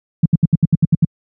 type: tone bursts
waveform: sine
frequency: 160.9 Hz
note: E3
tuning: 42 cents flat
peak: -6 dBFS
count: 9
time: 0.23-1.049 s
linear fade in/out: 5 ms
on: 27 ms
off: 72 ms
effects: high-pass 80 Hz 12 dB/octave